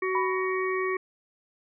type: harmonic tone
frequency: 374.6 Hz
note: F#4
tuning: 21 cents sharp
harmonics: 1 / 3 / 5 / 6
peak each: -27 / -32 / -34 / -35 dBFS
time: 0.02-0.97 s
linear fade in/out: 5 ms
type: tone with exponential decay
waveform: sine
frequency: 987.8 Hz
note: B5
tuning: in tune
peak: -23 dBFS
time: 0.15-0.8 s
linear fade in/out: 1 ms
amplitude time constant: 140 ms
effects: none

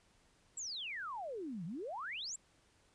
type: exponential two-way sweep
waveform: sine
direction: down then up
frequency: 7902 to 155.3 to 7902 Hz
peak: -40 dBFS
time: 0.57-2.36 s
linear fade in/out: 5 ms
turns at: 1.65 s
effects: pink hiss -70 dBFS RMS until 2.94 s + resampled to 22050 Hz

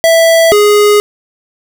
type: tone pair in turn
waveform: square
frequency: 659.3 / 415.3 Hz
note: E5 / G#4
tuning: 0 / 0 cents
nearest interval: minor sixth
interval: 800 cents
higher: first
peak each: -5 dBFS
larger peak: neither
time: 0.04-0.52 / 0.52-1 s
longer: neither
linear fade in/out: 0 ms
effects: none

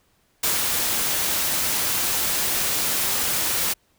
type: noise with ADSR envelope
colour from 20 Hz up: white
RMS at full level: -21 dBFS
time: 0.43-3.74 s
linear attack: 8 ms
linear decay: 140 ms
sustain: -2 dB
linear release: 15 ms
effects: pink hiss -64 dBFS RMS until 3.98 s

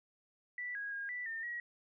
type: tone with pitch steps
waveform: sine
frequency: 1968 / 1647 / 1626 / 1971 / 1811 / 1910 Hz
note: B6 / G#6 / G#6 / B6 / A6 / A#6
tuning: -7 / -15 / -37 / -4 / +49 / +42 cents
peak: -38 dBFS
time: 0.58-1.6 s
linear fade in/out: 2 ms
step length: 170 ms
effects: none

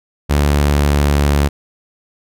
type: tone with pitch glide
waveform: sawtooth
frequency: 72.5 to 71.87 Hz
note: D2 to D2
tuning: -22 to -37 cents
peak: -7 dBFS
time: 0.29-1.49 s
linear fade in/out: 20 ms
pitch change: -15 cents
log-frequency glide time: 0.63-1.35 s
effects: none

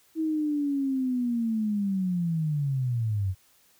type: linear sweep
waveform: sine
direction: down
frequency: 322.9 to 90.5 Hz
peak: -24 dBFS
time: 0.15-3.35 s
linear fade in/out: 50 ms
effects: white hiss -62 dBFS RMS until 3.79 s

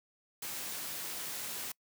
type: noise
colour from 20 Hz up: white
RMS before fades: -40 dBFS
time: 0.42-1.72 s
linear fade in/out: 5 ms
effects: noise-tail reverb RT60 0.1 s tail -26 dB re dry + high-pass 100 Hz 12 dB/octave

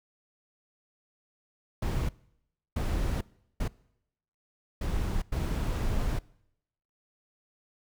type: noise bursts at uneven times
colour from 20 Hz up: brown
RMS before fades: -29 dBFS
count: 5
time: 1.82-2.09 / 2.76-3.21 / 3.6-3.68 / 4.81-5.22 / 5.32-6.19 s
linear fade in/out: 5 ms
effects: noise-tail reverb RT60 0.8 s tail -23 dB re dry

